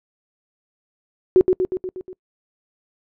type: tone with echo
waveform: sine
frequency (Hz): 370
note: F#4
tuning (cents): 0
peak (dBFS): -8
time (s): 1.36-1.41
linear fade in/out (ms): 0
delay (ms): 120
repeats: 6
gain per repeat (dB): -4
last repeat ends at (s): 2.13
effects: noise-tail reverb RT60 0.1 s tail -25 dB re dry